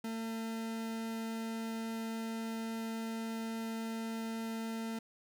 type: tone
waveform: 40% pulse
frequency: 225.3 Hz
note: A3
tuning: 41 cents sharp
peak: -36 dBFS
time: 0.04-4.99 s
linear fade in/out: 5 ms
effects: none

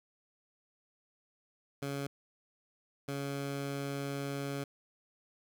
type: tone bursts at uneven times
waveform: 15% pulse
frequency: 140 Hz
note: C#3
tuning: 18 cents sharp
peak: -29 dBFS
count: 2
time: 1.82-2.07 / 3.08-4.64 s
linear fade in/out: 5 ms
effects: none

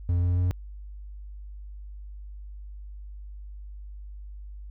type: tone with pitch steps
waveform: triangle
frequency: 87.5 / 88.62 / 89.75 Hz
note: F2 / F2 / F2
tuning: +4 / +26 / +48 cents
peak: -19 dBFS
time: 0.09-0.51 s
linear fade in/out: 0 ms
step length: 140 ms
effects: added 50 Hz sine -38 dBFS peak until 4.7 s

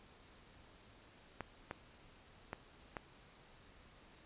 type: clicks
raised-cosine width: 0.5 ms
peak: -26 dBFS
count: 4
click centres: 1.407 / 1.711 / 2.531 / 2.968 s
effects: pink hiss -62 dBFS RMS until 4.25 s + resampled to 8000 Hz

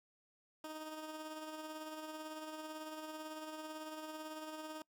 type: tone with tremolo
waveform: 15% pulse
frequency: 311.1 Hz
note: D#4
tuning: in tune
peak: -37 dBFS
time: 0.64-4.82 s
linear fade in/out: 2 ms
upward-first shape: sine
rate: 18 Hz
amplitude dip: 40%
effects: noise-tail reverb RT60 0.1 s tail -24 dB re dry

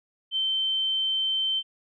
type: tone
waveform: sine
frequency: 3100 Hz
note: G7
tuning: 20 cents flat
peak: -23 dBFS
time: 0.31-1.63 s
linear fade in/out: 50 ms
effects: none

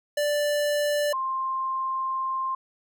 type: tone pair in turn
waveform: square / sine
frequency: 587.3 / 1054.3 Hz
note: D5 / C6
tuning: 0 / +13 cents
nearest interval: minor seventh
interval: 1013 cents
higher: second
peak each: -23 / -25 dBFS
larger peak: first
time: 0.17-1.13 / 1.13-2.55 s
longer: second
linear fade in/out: 5 ms
effects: none

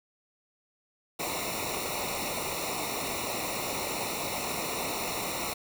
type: noise with comb filter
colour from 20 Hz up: pink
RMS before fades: -33 dBFS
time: 1.19-5.54 s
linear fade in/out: 10 ms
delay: 0.62 ms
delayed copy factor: -0.9
effects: none

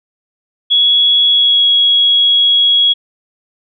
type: tone with pitch glide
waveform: sine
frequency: 3356 to 3325 Hz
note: G#7 to G#7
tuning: +17 to +1 cents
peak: -7 dBFS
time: 0.7-2.94 s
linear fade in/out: 20 ms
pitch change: -16 cents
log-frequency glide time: 1.29-1.65 s
effects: none

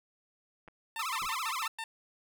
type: clicks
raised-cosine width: 0.5 ms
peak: -36 dBFS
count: 2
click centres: 0.678 / 0.684 s
type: tone bursts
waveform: 15% pulse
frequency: 900 Hz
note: A5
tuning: 39 cents sharp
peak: -30 dBFS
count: 6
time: 0.96-1.84 s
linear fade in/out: 2 ms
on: 55 ms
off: 110 ms
type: tone with vibrato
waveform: sawtooth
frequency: 1158 Hz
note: D6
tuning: 25 cents flat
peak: -29 dBFS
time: 0.99-1.68 s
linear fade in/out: 5 ms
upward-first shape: sine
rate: 15 Hz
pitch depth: 250 cents each way
type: noise with exponential decay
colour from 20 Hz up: brown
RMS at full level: -41 dBFS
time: 1.22-1.34 s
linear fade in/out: 1 ms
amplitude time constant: 25 ms
effects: none

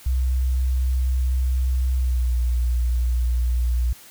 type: tone with pitch glide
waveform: sine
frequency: 64 to 60.41 Hz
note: C2 to B1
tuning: -38 to -38 cents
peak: -17 dBFS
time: 0.06-3.93 s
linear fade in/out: 5 ms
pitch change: -100 cents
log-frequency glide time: 1.95-2.37 s
effects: tanh soft clip ceiling -13 dBFS + white hiss -46 dBFS RMS until 4.1 s

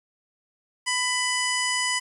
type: harmonic tone with a mistuned harmonic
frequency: 996 Hz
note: B5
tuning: 14 cents sharp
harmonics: 1 / 2 / 3 / 5 / 6 / 7 / 8 / 9 / 10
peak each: -30 / -27 / -30 / -31 / -37 / -34 / -36 / -36 / -37 dBFS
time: 0.86-2 s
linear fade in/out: 20 ms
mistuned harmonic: 9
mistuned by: +53 cents
effects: 9-bit

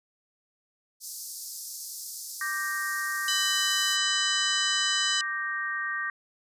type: high-pass noise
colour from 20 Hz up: pink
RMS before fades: -38 dBFS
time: 1-3.98 s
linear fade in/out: 50 ms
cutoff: 4800 Hz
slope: 48 dB/octave
type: chord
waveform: sine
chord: G minor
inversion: second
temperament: equal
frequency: 1174.7 / 1568 / 1864.7 Hz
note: D6 / G6 / Bb6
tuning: 0 / 0 / 0 cents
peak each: -35 / -33 / -31 dBFS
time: 2.41-6.1 s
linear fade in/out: 2 ms
type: harmonic tone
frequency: 1000 Hz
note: B5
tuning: 21 cents sharp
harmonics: 3 / 4 / 5 / 6 / 7 / 8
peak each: -29 / -31 / -33 / -35 / -36 / -37 dBFS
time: 3.28-5.21 s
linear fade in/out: 2 ms
effects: resampled to 32000 Hz

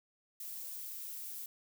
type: noise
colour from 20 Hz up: violet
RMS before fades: -44 dBFS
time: 0.4-1.46 s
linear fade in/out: 2 ms
effects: none

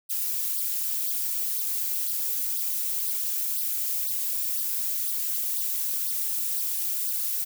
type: noise with flanger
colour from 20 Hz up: violet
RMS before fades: -28 dBFS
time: 0.09-7.45 s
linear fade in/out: 20 ms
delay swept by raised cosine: 0.2 to 4.5 ms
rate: 2 Hz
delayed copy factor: +0.85
effects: none

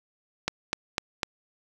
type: click train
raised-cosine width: 0.2 ms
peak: -8 dBFS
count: 4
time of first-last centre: 0.48-1.232 s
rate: 3.99 Hz
effects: 7-bit

